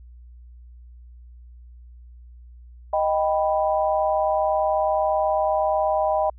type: chord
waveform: sine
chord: Eb augmented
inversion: none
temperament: equal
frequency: 622.3 / 784 / 987.8 Hz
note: Eb5 / G5 / B5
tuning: 0 / 0 / 0 cents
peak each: -21 / -23 / -27 dBFS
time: 2.93-6.3 s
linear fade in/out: 5 ms
effects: added 60 Hz sine -42 dBFS peak until 6.38 s